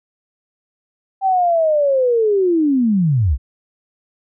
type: linear sweep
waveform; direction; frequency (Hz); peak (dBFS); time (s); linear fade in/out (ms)
sine; down; 784 to 55; -12; 1.21-3.38; 50
effects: none